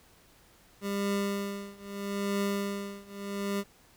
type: tone with tremolo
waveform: 25% pulse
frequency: 200.2 Hz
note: G3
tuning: 37 cents sharp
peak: -23 dBFS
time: 0.81-3.64 s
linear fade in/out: 50 ms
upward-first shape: triangle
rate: 0.78 Hz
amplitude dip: 95%
effects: pink hiss -60 dBFS RMS until 3.96 s